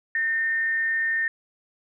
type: tone with amplitude modulation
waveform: sine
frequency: 1818 Hz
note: A#6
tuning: 44 cents flat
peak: -20 dBFS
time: 0.15-1.28 s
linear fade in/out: 2 ms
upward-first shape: sine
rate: 286 Hz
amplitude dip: 30%
effects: none